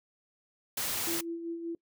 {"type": "noise", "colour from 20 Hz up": "white", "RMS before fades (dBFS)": -33, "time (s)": [0.77, 1.21], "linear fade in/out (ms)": 5}
{"type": "tone with tremolo", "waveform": "sine", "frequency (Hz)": 335.5, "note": "E4", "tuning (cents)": 31, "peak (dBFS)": -32, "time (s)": [1.07, 1.75], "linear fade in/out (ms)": 2, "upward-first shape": "sine", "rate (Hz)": 5.2, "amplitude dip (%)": 50}
{"effects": ["noise-tail reverb RT60 0.1 s tail -23 dB re dry"]}